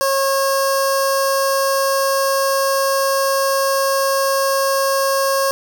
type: tone with notch filter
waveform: 15% pulse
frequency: 544 Hz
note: C#5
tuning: 33 cents flat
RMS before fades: -17 dBFS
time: 0.01-5.51 s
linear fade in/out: 0 ms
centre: 2200 Hz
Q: 0.86
effects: none